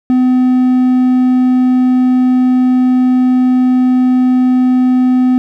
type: tone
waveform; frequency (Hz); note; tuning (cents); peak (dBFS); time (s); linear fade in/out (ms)
triangle; 253.5; B3; +45; -5; 0.1-5.38; 0
effects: none